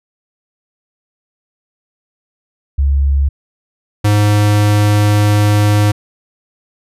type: tone pair in turn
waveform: sine / square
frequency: 69.5 / 104.13 Hz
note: C#2 / G#2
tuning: +5 / +5 cents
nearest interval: perfect fifth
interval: 700 cents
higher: second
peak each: -9 dBFS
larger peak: neither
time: 2.78-3.29 / 4.04-5.92 s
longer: second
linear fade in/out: 10 ms
effects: resampled to 32000 Hz